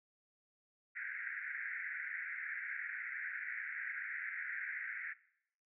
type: band-pass noise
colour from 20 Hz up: pink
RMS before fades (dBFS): -43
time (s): 0.95-5.14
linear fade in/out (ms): 20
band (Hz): 1500 to 2200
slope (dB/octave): 96
effects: noise-tail reverb RT60 0.7 s tail -19 dB re dry